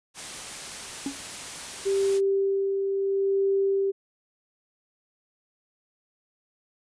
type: noise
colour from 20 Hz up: white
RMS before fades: -37 dBFS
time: 0.14-2.21 s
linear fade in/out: 50 ms
type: tone with exponential decay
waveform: triangle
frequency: 277.2 Hz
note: C#4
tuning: in tune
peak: -22 dBFS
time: 1.06-1.2 s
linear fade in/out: 2 ms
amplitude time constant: 30 ms
type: tone with tremolo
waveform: sine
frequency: 392 Hz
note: G4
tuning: in tune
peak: -20 dBFS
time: 1.85-3.92 s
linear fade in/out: 20 ms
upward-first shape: sine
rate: 0.75 Hz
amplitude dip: 35%
effects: resampled to 22050 Hz